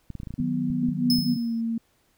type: clicks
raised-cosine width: 5 ms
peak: -23 dBFS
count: 11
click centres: 0.103 / 0.153 / 0.201 / 0.233 / 0.272 / 0.306 / 0.34 / 0.401 / 0.702 / 0.888 / 1.186 s
type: chord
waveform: sine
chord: B major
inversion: first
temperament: equal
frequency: 155.56 / 185 / 246.9 Hz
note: D#3 / F#3 / B3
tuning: 0 / 0 / 0 cents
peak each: -30 / -30 / -25 dBFS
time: 0.38-1.37 s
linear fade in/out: 10 ms
type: tone with pitch glide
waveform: sine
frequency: 243.7 to 228.7 Hz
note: B3 to A#3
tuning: -23 to -33 cents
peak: -24 dBFS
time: 0.83-1.78 s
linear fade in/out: 5 ms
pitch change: -110 cents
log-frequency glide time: 1.17-1.55 s
type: tone with exponential decay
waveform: 45% pulse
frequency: 5190 Hz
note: E8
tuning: 28 cents flat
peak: -21 dBFS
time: 1.1-1.61 s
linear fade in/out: 1 ms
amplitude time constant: 110 ms
effects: pink hiss -66 dBFS RMS until 2.17 s